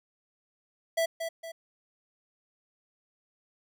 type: tone with echo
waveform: square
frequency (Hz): 659.3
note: E5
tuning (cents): 0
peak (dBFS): -25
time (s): 0.97-1.06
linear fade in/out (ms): 10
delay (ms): 230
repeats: 2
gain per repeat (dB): -7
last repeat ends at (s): 1.52
effects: none